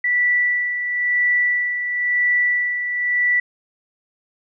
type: tone with tremolo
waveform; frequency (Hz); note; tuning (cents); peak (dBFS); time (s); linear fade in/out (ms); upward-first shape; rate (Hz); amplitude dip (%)
sine; 1963; B6; -11; -14; 0.04-3.4; 5; sine; 0.98; 55
effects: none

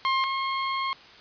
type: tone pair in turn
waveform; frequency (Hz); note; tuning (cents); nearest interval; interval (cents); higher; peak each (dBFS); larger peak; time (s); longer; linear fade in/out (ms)
sawtooth; 1064 / 1074.5; C6 / C6; +29 / +46; unison; 17; second; -18 / -22; first; 0.05-0.24 / 0.24-0.93; second; 0
effects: white hiss -49 dBFS RMS until 1.2 s + resampled to 11025 Hz

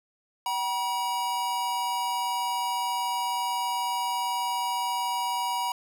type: tone pair together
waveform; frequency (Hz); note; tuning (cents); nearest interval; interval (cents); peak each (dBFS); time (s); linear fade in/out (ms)
square; 763.5 / 962; G5 / B5; -46 / -46; major third; 400; -34 / -28; 0.46-5.72; 2
effects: none

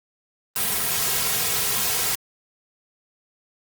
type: noise with comb filter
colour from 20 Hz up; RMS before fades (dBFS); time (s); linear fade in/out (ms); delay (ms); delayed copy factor
white; -23; 0.56-2.15; 0; 3.4; -0.65
effects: Opus 32 kbps

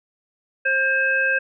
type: tone cluster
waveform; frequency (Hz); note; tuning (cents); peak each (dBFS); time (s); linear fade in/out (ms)
sine; 533 / 1593 / 2581; C5 / G6 / E7; +32 / +27 / -37; -27 / -18 / -25; 0.65-1.39; 10
effects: none

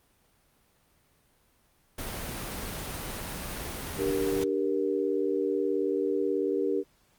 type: noise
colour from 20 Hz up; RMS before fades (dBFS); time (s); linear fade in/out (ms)
pink; -36; 1.98-4.44; 5
type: chord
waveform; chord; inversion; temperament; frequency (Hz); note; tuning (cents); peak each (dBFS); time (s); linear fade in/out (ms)
sine; G minor; second; just; 294 / 392 / 470.4; D4 / G4 / Bb4; +2 / 0 / +16; -31 / -28 / -30; 3.97-6.84; 50
effects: pink hiss -66 dBFS RMS until 7.18 s + Opus 32 kbps

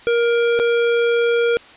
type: tone with dropouts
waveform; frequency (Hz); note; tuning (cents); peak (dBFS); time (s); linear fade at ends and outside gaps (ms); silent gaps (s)
square; 470.3; A#4; +15; -15; 0.07-1.57; 0; 0.591-0.598
effects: white hiss -43 dBFS RMS until 1.76 s + resampled to 8000 Hz

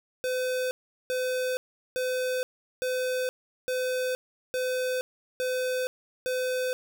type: tone bursts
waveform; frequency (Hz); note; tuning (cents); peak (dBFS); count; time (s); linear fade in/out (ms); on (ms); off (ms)
square; 508; B4; +49; -27; 8; 0.24-6.73; 0; 470; 390
effects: none

